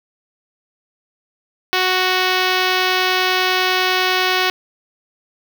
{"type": "tone with notch filter", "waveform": "5% pulse", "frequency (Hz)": 370, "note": "F#4", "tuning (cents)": 0, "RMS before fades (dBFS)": -17, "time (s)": [1.73, 4.5], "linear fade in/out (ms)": 0, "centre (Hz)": 10000, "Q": 0.62, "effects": []}